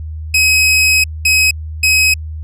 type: tone bursts at uneven times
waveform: sawtooth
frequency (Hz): 2542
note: D#7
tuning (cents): +36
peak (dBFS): -5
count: 3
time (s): 0.34-1.04 / 1.25-1.51 / 1.83-2.14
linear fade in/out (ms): 5
effects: added 78 Hz sine -22 dBFS peak until 2.43 s + low-pass 12000 Hz 12 dB/octave